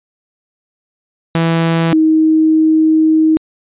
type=tone pair in turn; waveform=sawtooth / sine; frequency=165.2 / 315.7 Hz; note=E3 / D#4; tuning=+4 / +25 cents; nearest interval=major seventh; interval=1121 cents; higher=second; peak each=-7 dBFS; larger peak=neither; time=1.35-1.93 / 1.93-3.37 s; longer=second; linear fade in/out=0 ms; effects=resampled to 8000 Hz